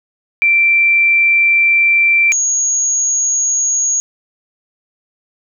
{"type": "tone pair in turn", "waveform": "sine", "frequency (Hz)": [2349, 6644], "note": ["D7", "G#8"], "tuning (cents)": [0, 0], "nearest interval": "octave + tritone", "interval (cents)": 1800, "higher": "second", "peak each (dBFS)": [-8, -12], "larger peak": "first", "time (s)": [[0.42, 2.32], [2.32, 4]], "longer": "first", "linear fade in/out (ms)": 0, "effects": []}